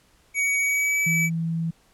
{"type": "tone with pitch glide", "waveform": "square", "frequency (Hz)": [2253, 2295], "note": ["C#7", "D7"], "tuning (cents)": [28, -40], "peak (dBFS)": -21, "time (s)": [0.34, 1.3], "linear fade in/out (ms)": 50, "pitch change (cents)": 32, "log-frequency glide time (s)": [0.61, 0.99]}
{"type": "tone", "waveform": "sine", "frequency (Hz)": 164.81, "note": "E3", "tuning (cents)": 0, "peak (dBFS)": -23, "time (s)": [1.06, 1.71], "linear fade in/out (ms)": 10}
{"effects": ["pink hiss -60 dBFS RMS until 1.93 s", "low-pass 12000 Hz 12 dB/octave"]}